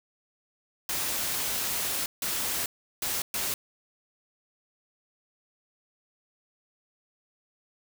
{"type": "noise bursts at uneven times", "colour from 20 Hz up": "white", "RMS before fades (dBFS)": -30, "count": 4, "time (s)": [[0.89, 2.06], [2.22, 2.66], [3.02, 3.22], [3.34, 3.54]], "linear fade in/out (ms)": 2, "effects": []}